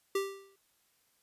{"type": "tone with exponential decay", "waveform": "square", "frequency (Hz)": 392, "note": "G4", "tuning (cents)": 0, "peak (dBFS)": -27, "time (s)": [0.15, 0.56], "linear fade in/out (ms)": 5, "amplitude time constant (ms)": 89, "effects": ["white hiss -72 dBFS RMS until 1.22 s", "resampled to 32000 Hz"]}